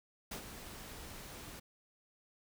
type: noise with ADSR envelope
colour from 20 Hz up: pink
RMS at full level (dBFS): -41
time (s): 0.31-1.6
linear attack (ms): 8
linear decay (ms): 90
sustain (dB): -8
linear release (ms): 11
effects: none